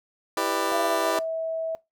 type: chord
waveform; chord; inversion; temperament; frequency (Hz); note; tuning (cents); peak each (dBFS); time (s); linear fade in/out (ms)
20% pulse; E minor seventh; none; just; 329.6 / 395.6 / 494.4 / 593.3; E4 / G4 / B4 / D5; 0 / +16 / +2 / +18; -25; 0.37-1.19; 2
type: tone with pitch glide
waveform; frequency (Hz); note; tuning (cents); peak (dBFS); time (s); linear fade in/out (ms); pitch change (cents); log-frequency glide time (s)
sine; 680 to 649.3; F5 to E5; -46 to -26; -26; 0.72-1.75; 0; -80; 0.83-1.09
effects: noise-tail reverb RT60 0.2 s tail -21 dB re dry